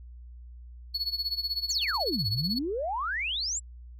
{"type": "tone with tremolo", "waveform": "triangle", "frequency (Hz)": 4396, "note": "C#8", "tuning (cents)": -15, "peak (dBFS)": -24, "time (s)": [0.94, 2.59], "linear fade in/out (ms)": 10, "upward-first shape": "sine", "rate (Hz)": 16, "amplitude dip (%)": 85}
{"type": "exponential two-way sweep", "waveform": "sine", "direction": "down then up", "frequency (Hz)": [7940, 95.8, 7940], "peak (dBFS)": -28, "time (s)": [1.69, 3.6], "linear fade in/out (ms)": 20, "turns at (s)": 2.28}
{"effects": ["tanh soft clip ceiling -16 dBFS", "added 60 Hz sine -43 dBFS peak until 3.99 s"]}